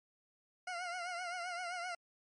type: tone with vibrato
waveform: 20% pulse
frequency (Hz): 710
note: F5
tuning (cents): +28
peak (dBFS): -34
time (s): 0.67-1.95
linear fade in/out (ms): 5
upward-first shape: triangle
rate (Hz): 7.7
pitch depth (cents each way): 83
effects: low-pass 8000 Hz 12 dB/octave + MP3 48 kbps